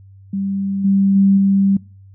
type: tone with level steps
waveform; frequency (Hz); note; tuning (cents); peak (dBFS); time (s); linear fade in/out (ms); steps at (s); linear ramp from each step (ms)
sine; 196; G3; 0; -18 / -11 / -9 / -11; 0.33-1.77; 5; 0.84 / 1.15 / 1.37; 10
effects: noise-tail reverb RT60 0.4 s tail -24 dB re dry + added 97 Hz sine -40 dBFS peak until 2.14 s